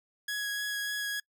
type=tone with vibrato; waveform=sawtooth; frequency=1667 Hz; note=G#6; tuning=6 cents sharp; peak=-28 dBFS; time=0.28-1.2 s; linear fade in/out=5 ms; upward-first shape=triangle; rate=3.4 Hz; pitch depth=12 cents each way; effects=noise-tail reverb RT60 0.1 s tail -25 dB re dry